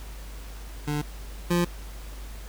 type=tone pair in turn; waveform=25% pulse; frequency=148.1 / 174.09 Hz; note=D3 / F3; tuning=+15 / -5 cents; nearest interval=minor third; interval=280 cents; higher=second; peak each=-22 / -17 dBFS; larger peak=second; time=0.87-1.02 / 1.5-1.65 s; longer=neither; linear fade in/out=10 ms; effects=added 50 Hz sine -37 dBFS peak until 2.48 s + pink hiss -47 dBFS RMS until 2.48 s